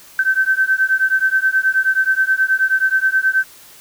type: beating tone pair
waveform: sine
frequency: 1539 / 1548.4 Hz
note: G6 / G6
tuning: -32 / -22 cents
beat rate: 9.4 Hz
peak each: -16 / -16 dBFS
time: 0.19-3.44 s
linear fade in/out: 2 ms
effects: white hiss -43 dBFS RMS until 3.8 s